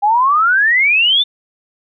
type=exponential sweep; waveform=sine; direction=up; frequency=798 to 3613 Hz; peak=-9 dBFS; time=0.02-1.24 s; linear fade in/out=20 ms; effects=none